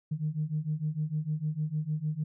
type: beating tone pair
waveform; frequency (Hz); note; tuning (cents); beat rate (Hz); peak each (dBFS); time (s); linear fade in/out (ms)
sine; 150 / 156.6; D3 / D#3; +37 / +11; 6.6; -32 / -31; 0.11-2.24; 10
effects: tanh soft clip ceiling -21 dBFS